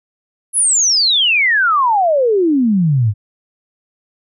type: exponential sweep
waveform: sine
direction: down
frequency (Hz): 11000 to 98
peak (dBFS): -10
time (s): 0.53-3.14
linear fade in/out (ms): 50
effects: none